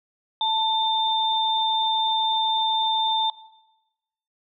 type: tone pair together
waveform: sine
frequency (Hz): 884 / 3592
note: A5 / A7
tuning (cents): +8 / +35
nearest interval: 2 octaves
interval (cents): 2427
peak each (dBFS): -23 / -23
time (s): 0.41-3.3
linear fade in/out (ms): 2
effects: noise-tail reverb RT60 1.0 s tail -17 dB re dry

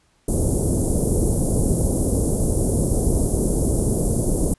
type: band-stop noise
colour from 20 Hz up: pink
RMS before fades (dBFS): -19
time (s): 0.28-4.54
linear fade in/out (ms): 5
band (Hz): 520 to 10000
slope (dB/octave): 24
effects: pink hiss -62 dBFS RMS until 4.58 s + resampled to 24000 Hz

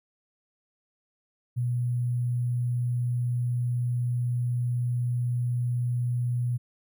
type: tone with sample-and-hold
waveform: sine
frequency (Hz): 122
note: B2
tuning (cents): -21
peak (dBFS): -24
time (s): 1.56-6.58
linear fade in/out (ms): 20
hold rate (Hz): 11025
effects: none

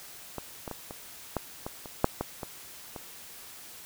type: clicks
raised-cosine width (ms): 1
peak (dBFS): -20 / -22 / -22 / -25 / -14 / -20 / -27 / -6 / -15 / -21 / -24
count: 11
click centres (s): 0.383 / 0.678 / 0.713 / 0.909 / 1.367 / 1.665 / 1.858 / 2.044 / 2.21 / 2.432 / 2.962
effects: white hiss -47 dBFS RMS until 3.85 s

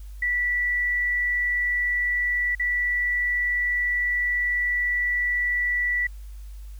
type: tone with dropouts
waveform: sine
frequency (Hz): 1959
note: B6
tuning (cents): -15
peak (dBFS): -21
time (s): 0.22-6.07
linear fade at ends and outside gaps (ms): 5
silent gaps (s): 2.551-2.596
effects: added 50 Hz sine -36 dBFS peak until 6.79 s + white hiss -58 dBFS RMS until 6.79 s

